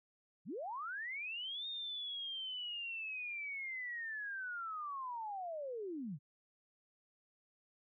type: linear two-way sweep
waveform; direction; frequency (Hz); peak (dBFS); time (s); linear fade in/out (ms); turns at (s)
sine; up then down; 125.9 to 3700 to 125.9; -40; 0.45-6.19; 50; 1.67
effects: none